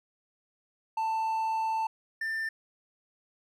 triangle tone pair in turn, 888 / 1788.4 Hz, A5 / A6, +16 / +28 cents, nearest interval octave, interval 1212 cents, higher second, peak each -25 / -28 dBFS, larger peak first, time 0.97-1.87 / 2.21-2.49 s, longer first, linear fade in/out 5 ms, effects none

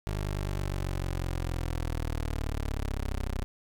20% pulse linear sweep, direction down, 51.3 to 31.55 Hz, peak -25 dBFS, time 0.07-3.44 s, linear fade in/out 0 ms, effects none

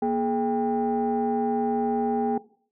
sine tone cluster, 236.5 / 422 / 794 Hz, A#3 / G#4 / G5, +25 / +28 / +22 cents, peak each -25 dBFS, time 0.02-2.38 s, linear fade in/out 5 ms, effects noise-tail reverb RT60 0.5 s tail -19 dB re dry + tanh soft clip ceiling -16 dBFS

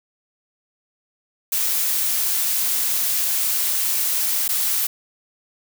blue noise with dropouts, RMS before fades -21 dBFS, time 1.52-4.87 s, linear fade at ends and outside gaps 5 ms, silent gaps 4.48-4.489 s, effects none

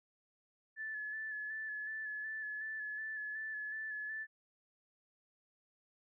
sine tone with vibrato, 1733 Hz, A6, 27 cents flat, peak -39 dBFS, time 0.76-4.27 s, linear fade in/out 50 ms, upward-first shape square, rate 2.7 Hz, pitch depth 23 cents each way, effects none

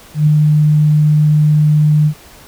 sine tone with ADSR envelope, 151.3 Hz, D#3, 48 cents flat, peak -5 dBFS, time 0.14-2.14 s, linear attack 130 ms, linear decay 4 ms, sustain -2 dB, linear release 77 ms, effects pink hiss -40 dBFS RMS until 2.47 s

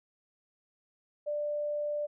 sine tone, 591 Hz, D5, 11 cents sharp, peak -30 dBFS, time 1.26-2.07 s, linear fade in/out 20 ms, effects none

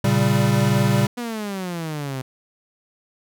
square chord, G diminished, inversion first, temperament equal, 116.54 / 138.59 / 196 Hz, Bb2 / Db3 / G3, 0 / 0 / 0 cents, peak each -21 dBFS, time 0.04-1.07 s, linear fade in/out 5 ms
sawtooth exponential sweep, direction down, 246.2 to 127.8 Hz, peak -22 dBFS, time 1.17-2.22 s, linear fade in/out 10 ms
effects none

